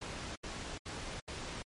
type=noise bursts; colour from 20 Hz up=pink; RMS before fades=-42 dBFS; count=4; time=0.01-1.626 s; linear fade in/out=10 ms; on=350 ms; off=72 ms; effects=low-pass 7000 Hz 12 dB/octave + MP3 48 kbps